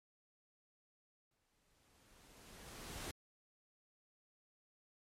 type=noise with exponential growth; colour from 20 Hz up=pink; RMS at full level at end=-44 dBFS; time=1.31-3.11 s; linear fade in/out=2 ms; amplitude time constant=390 ms; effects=low-pass 12000 Hz 12 dB/octave + MP3 64 kbps